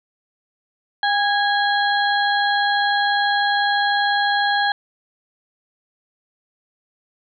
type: harmonic tone with a mistuned harmonic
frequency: 826 Hz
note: G#5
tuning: 10 cents flat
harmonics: 1 / 2 / 4 / 5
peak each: -19 / -20 / -27 / -27 dBFS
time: 1.03-4.72 s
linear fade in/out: 2 ms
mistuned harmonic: 1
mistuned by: -35 cents
effects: none